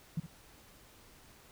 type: tone with echo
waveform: sine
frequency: 162.4 Hz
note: E3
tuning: 26 cents flat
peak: -30 dBFS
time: 0.17-0.2 s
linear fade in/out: 5 ms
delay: 63 ms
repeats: 1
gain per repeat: -12 dB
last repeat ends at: 0.263 s
effects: pink hiss -59 dBFS RMS until 1.51 s